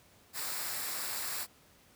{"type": "noise with comb filter", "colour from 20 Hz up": "white", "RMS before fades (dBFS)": -37, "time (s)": [0.33, 1.47], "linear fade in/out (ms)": 50, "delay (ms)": 0.32, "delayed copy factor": -0.5, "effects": ["pink hiss -62 dBFS RMS until 1.95 s", "high-pass 60 Hz 12 dB/octave"]}